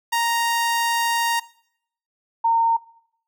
sawtooth / sine tone pair in turn, 932.3 / 916.8 Hz, A#5 / A#5, 0 / -29 cents, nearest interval unison, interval 29 cents, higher first, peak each -15 dBFS, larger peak neither, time 0.12-1.4 / 2.44-2.77 s, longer first, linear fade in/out 10 ms, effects noise-tail reverb RT60 0.7 s tail -21 dB re dry

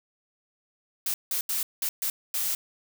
blue noise bursts at uneven times, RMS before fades -28 dBFS, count 6, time 1.06-1.14 / 1.31-1.41 / 1.49-1.63 / 1.82-1.89 / 2.02-2.1 / 2.34-2.55 s, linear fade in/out 2 ms, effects none

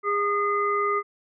harmonic tone, 408.5 Hz, G#4, 29 cents flat, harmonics 1 / 3 / 5, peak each -26 / -23 / -32 dBFS, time 0.03-1.03 s, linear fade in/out 50 ms, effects none

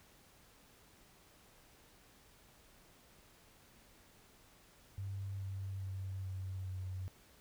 sine tone with pitch steps, 98 / 96.76 / 95.54 / 94.33 / 93.14 Hz, G2 / G2 / G2 / F#2 / F#2, 0 / -22 / -44 / +34 / +12 cents, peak -39 dBFS, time 4.98-7.08 s, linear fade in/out 0 ms, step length 420 ms, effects pink hiss -64 dBFS RMS until 7.4 s

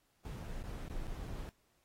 brown noise with dropouts, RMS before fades -42 dBFS, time 0.25-1.49 s, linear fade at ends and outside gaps 0 ms, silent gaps 0.623-0.639 / 0.881-0.898 / 1.069-1.076 / 1.272-1.277 s, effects pink hiss -75 dBFS RMS until 1.84 s + AAC 48 kbps

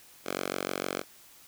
5% pulse tone with high-pass filter, 46.51 Hz, F#1, 10 cents sharp, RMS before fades -34 dBFS, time 0.24-1.04 s, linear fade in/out 50 ms, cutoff 360 Hz, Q 0.62, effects white hiss -55 dBFS RMS until 1.47 s

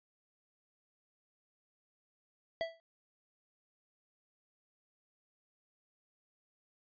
square tone with exponential decay, 659.3 Hz, E5, in tune, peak -30 dBFS, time 2.61-2.8 s, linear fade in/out 0 ms, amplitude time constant 41 ms, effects resampled to 11025 Hz

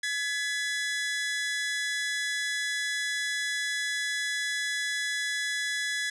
sawtooth tone pair together, 1696 / 1995.2 Hz, G#6 / B6, +36 / +17 cents, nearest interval minor third, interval 281 cents, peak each -26 / -30 dBFS, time 0.03-6.1 s, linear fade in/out 5 ms, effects resampled to 22050 Hz

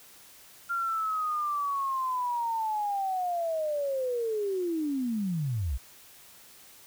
sine linear sweep, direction down, 1394 to 55 Hz, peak -27 dBFS, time 0.69-5.78 s, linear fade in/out 20 ms, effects white hiss -53 dBFS RMS until 6.86 s

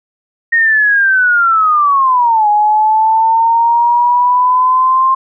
sine linear two-way sweep, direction down then up, 1864.7 to 831 to 1059 Hz, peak -7 dBFS, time 0.52-5.15 s, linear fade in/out 10 ms, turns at 2.48 s, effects none

